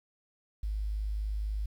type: tone with quantisation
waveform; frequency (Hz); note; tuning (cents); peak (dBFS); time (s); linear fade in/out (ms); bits
sine; 52; G#1; +3; -30; 0.63-1.66; 5; 10
effects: none